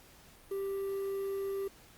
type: tone with quantisation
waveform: triangle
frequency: 392.2 Hz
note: G4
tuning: 1 cent sharp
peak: -31 dBFS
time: 0.51-1.68 s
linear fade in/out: 5 ms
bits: 9
effects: pink hiss -58 dBFS RMS until 1.97 s + Opus 48 kbps